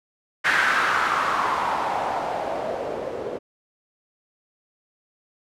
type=noise with low-pass filter sweep; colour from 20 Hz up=blue; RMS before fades=-24 dBFS; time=0.44-3.39 s; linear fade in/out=20 ms; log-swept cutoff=1700 to 450 Hz; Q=3.2; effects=none